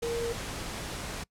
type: tone in noise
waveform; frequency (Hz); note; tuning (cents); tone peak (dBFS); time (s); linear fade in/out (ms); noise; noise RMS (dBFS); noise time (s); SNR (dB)
sine; 466.7; A#4; +2; -29; 0.02-0.33; 10; pink; -37; 0.02-1.24; +5
effects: noise-tail reverb RT60 0.1 s tail -24 dB re dry + low-pass 10000 Hz 12 dB/octave